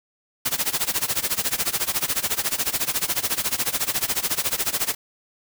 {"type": "noise with tremolo", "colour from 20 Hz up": "white", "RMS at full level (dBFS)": -21, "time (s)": [0.45, 4.95], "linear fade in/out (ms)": 10, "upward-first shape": "sine", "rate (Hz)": 14, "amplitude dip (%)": 90, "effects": []}